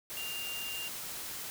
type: tone in noise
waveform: sine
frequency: 2794 Hz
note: F7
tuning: in tune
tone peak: -38 dBFS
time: 0.17-0.88 s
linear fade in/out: 0 ms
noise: white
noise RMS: -41 dBFS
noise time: 0.1-1.5 s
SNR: 0 dB
effects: none